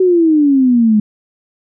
sine exponential sweep, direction down, 378.5 to 208 Hz, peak -7 dBFS, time 0-1 s, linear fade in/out 5 ms, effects none

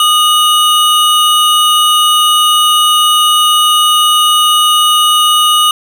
square tone pair together, 1229.4 / 2924 Hz, D#6 / F#7, -21 / -21 cents, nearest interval octave + minor third, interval 1500 cents, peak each -10 dBFS, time 0-5.71 s, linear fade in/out 2 ms, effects none

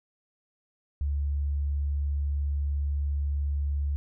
sine tone, 71.5 Hz, D2, 46 cents flat, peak -25 dBFS, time 1.01-3.96 s, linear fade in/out 0 ms, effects none

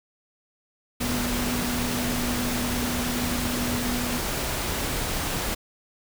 sine tone in noise, 243.9 Hz, B3, 21 cents flat, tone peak -28 dBFS, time 1-4.19 s, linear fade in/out 10 ms, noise pink, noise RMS -28 dBFS, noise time 1-5.55 s, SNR -3 dB, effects none

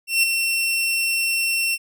sawtooth tone with ADSR envelope, 2710 Hz, E7, 47 cents sharp, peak -10 dBFS, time 0.07-1.78 s, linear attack 160 ms, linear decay 9 ms, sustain -6 dB, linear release 44 ms, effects none

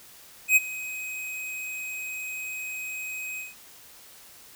square tone with ADSR envelope, 2523 Hz, D#7, 23 cents sharp, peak -14 dBFS, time 0.48-3.55 s, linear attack 83 ms, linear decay 26 ms, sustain -19 dB, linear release 170 ms, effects white hiss -50 dBFS RMS until 4.55 s

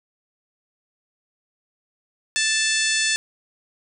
harmonic tone, 880 Hz, A5, in tune, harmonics 2 / 3 / 4 / 5 / 6 / 7 / 8 / 9 / 10, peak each -24 / -26 / -27 / -28 / -29 / -29 / -30 / -31 / -31 dBFS, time 2.36-3.16 s, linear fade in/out 0 ms, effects none

